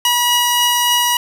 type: tone pair together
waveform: sawtooth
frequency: 967.8 / 2900 Hz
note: B5 / F#7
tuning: -35 / -35 cents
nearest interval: octave + perfect fifth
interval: 1900 cents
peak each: -12 dBFS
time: 0.05-1.17 s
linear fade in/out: 2 ms
effects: none